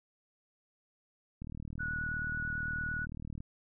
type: click train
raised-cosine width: 5 ms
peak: -30 dBFS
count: 78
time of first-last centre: 1.42-3.405 s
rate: 38.8 Hz
type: tone with vibrato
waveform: sine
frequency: 1467 Hz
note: F#6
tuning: 15 cents flat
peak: -34 dBFS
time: 1.79-3.06 s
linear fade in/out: 20 ms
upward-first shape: sine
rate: 9.1 Hz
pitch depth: 11 cents each way
effects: none